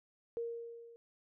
sine tone with level ramp, 466.2 Hz, A#4, in tune, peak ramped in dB -34 to -54 dBFS, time 0.37-0.96 s, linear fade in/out 0 ms, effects none

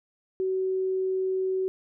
sine tone, 376.9 Hz, F#4, 32 cents sharp, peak -24 dBFS, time 0.4-1.68 s, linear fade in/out 0 ms, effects none

